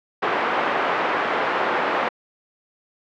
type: band-pass noise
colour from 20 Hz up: white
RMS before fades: -22 dBFS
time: 0.22-2.09 s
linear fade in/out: 10 ms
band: 350 to 1400 Hz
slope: 12 dB/octave
effects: low-pass 3000 Hz 12 dB/octave